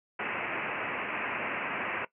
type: low-pass noise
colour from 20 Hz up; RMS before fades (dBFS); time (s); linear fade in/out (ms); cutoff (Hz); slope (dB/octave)
white; -34; 0.19-2.05; 5; 2700; 96
effects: noise-tail reverb RT60 0.1 s tail -17 dB re dry + high-pass 200 Hz 12 dB/octave